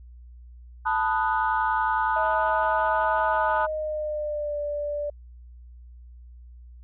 sine chord, B dominant seventh, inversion third, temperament equal with one note detuned, 880 / 990.6 / 1244.5 / 1480 Hz, A5 / B5 / D#6 / F#6, 0 / +5 / 0 / 0 cents, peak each -24 / -27 / -28 / -28 dBFS, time 0.85-3.67 s, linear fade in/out 20 ms
sine tone with pitch glide, 639 to 586 Hz, D#5 to D5, +46 to -4 cents, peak -26 dBFS, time 2.16-5.1 s, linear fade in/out 5 ms, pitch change -150 cents, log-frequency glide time 3.25-4.59 s
effects tanh soft clip ceiling -12 dBFS + added 60 Hz sine -43 dBFS peak until 6.83 s

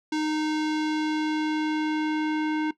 square tone with low-pass filter sweep, 308.4 Hz, D#4, 15 cents flat, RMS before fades -26 dBFS, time 0.12-2.71 s, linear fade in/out 5 ms, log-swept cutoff 5300 to 2400 Hz, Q 1.1, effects noise-tail reverb RT60 0.1 s tail -17 dB re dry

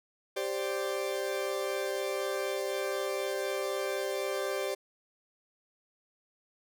40% pulse chord, G suspended fourth, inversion none, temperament equal, 392 / 523.3 / 587.3 Hz, G4 / C5 / D5, 0 / 0 / 0 cents, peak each -34 / -35 / -35 dBFS, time 0.36-4.75 s, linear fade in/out 10 ms, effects none

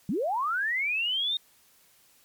sine linear sweep, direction up, 161.3 to 3720 Hz, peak -25 dBFS, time 0.09-1.37 s, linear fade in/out 2 ms, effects white hiss -61 dBFS RMS until 2.24 s + MP3 96 kbps

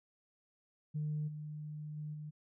sine tone with level steps, 151.2 Hz, D#3, 49 cents flat, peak -33 / -41 / -39 / -42 dBFS, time 0.94-2.31 s, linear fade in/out 20 ms, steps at 1.27 / 1.96 / 2.13 s, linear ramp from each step 20 ms, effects tanh soft clip ceiling -30 dBFS

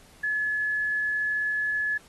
sine tone, 1709 Hz, G#6, 49 cents sharp, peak -24 dBFS, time 0.23-1.98 s, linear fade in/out 10 ms, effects pink hiss -55 dBFS RMS until 2.08 s + AAC 32 kbps

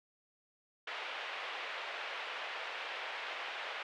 white band-pass noise, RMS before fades -42 dBFS, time 0.87-3.83 s, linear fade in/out 5 ms, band 490 to 3000 Hz, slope 24 dB/octave, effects none

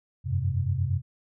sine chord, F suspended second, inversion none, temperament equal with one note detuned, 89.4 / 98 / 130.81 Hz, F2 / G2 / C3, +41 / 0 / 0 cents, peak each -28 dBFS, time 0.24-1.02 s, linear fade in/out 50 ms, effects none

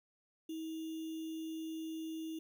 sine tone with sample-and-hold, 320.7 Hz, E4, 48 cents flat, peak -39 dBFS, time 0.49-2.39 s, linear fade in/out 5 ms, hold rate 3150 Hz, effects none

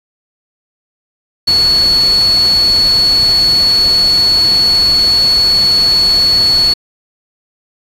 sine tone in noise, 4400 Hz, C#8, 14 cents flat, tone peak -7 dBFS, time 1.47-6.74 s, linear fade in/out 10 ms, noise pink, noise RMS -23 dBFS, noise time 1.47-6.74 s, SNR +13 dB, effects resampled to 32000 Hz

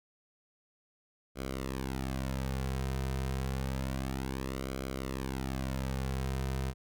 sawtooth tone with flanger, 66.1 Hz, C2, 18 cents sharp, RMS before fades -35 dBFS, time 1.35-6.74 s, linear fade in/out 50 ms, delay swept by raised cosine 1.1 to 3.6 ms, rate 0.29 Hz, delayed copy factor -0.75, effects none

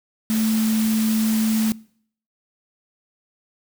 sine tone in noise, 220 Hz, A3, in tune, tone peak -18 dBFS, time 0.3-1.72 s, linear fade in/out 0 ms, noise white, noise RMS -30 dBFS, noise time 0.3-1.72 s, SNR +9 dB, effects noise-tail reverb RT60 0.6 s tail -23 dB re dry

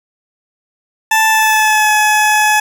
20% pulse tone with pitch glide, 880 to 851 Hz, A5 to G#5, 0 to +42 cents, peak -4 dBFS, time 1.11-2.6 s, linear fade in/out 5 ms, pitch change -58 cents, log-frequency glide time 1.29-1.92 s, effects none

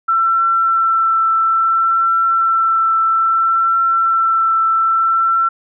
sine tone with vibrato, 1340 Hz, E6, 28 cents sharp, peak -11 dBFS, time 0.08-5.49 s, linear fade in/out 10 ms, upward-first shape triangle, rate 0.6 Hz, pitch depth 13 cents each way, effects none

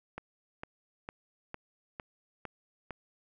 click train, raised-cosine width 0.5 ms, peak -24 dBFS, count 7, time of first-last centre 0.18-2.907 s, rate 2.2 Hz, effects none

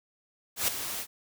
white noise with ADSR envelope, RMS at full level -25 dBFS, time 0.56-1.07 s, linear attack 120 ms, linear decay 7 ms, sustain -10 dB, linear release 63 ms, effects none

